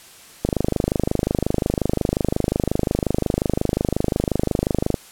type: click train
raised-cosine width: 2 ms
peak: -5 dBFS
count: 116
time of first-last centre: 0.45-4.942 s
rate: 25.6 Hz
effects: white hiss -45 dBFS RMS until 5.11 s + low-pass 12000 Hz 12 dB/octave